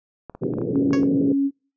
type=clicks; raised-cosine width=1 ms; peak=-22 dBFS; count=10; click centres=0.297 / 0.35 / 0.435 / 0.537 / 0.585 / 0.616 / 0.757 / 0.908 / 0.945 / 1.032 s
type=band-pass noise; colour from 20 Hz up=white; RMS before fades=-25 dBFS; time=0.41-1.33 s; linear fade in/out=10 ms; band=110 to 470 Hz; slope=48 dB/octave
type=tone; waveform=sine; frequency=277.2 Hz; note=C#4; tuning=in tune; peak=-17 dBFS; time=0.71-1.51 s; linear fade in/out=50 ms
type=tone with exponential decay; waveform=15% pulse; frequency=554.4 Hz; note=C#5; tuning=in tune; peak=-17 dBFS; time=0.93-1.08 s; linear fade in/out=2 ms; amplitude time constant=31 ms
effects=noise-tail reverb RT60 0.4 s tail -26 dB re dry + resampled to 16000 Hz